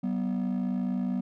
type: tone pair together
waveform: triangle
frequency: 189.6 / 245 Hz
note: F#3 / B3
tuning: +43 / -14 cents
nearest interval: major third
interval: 443 cents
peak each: -26 dBFS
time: 0.03-1.21 s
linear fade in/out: 10 ms
effects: tanh soft clip ceiling -22 dBFS